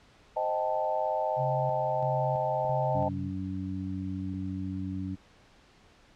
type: chord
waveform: sine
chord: A half-diminished seventh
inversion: first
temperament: equal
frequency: 523.3 / 622.3 / 784 / 880 Hz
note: C5 / Eb5 / G5 / A5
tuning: 0 / 0 / 0 / 0 cents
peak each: -35 / -30 / -33 / -32 dBFS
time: 0.36-3.09 s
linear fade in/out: 10 ms
type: tone with tremolo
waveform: sine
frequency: 134.6 Hz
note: C3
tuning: 49 cents sharp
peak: -30 dBFS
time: 1.36-3.32 s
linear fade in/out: 50 ms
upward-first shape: square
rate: 1.5 Hz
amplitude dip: 55%
type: clicks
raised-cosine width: 3 ms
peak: -35 dBFS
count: 2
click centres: 2.649 / 4.337 s
type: harmonic tone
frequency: 94.4 Hz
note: F#2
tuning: 35 cents sharp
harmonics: 1 / 2 / 3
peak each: -36 / -36 / -36 dBFS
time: 2.94-5.16 s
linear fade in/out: 20 ms
effects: pink hiss -59 dBFS RMS until 6.15 s + low-pass 5000 Hz 12 dB/octave